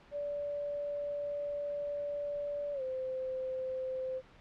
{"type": "tone with pitch glide", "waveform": "sine", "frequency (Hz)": [579, 518.8], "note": ["D5", "C5"], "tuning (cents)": [-25, -15], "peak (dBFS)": -34, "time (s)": [0.11, 4.22], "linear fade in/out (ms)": 50, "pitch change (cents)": -190, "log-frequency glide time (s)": [2.73, 2.82], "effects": ["pink hiss -59 dBFS RMS until 4.4 s", "low-pass 3000 Hz 12 dB/octave"]}